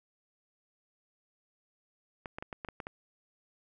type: clicks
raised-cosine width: 0.5 ms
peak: -24 dBFS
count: 8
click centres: 2.258 / 2.385 / 2.425 / 2.528 / 2.648 / 2.687 / 2.802 / 2.869 s
effects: none